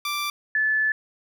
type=tone pair in turn; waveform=15% pulse / sine; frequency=1174.7 / 1735.8 Hz; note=D6 / A6; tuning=0 / -24 cents; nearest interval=perfect fifth; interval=676 cents; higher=second; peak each=-19 dBFS; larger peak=neither; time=0.05-0.3 / 0.55-0.92 s; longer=second; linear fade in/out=2 ms; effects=none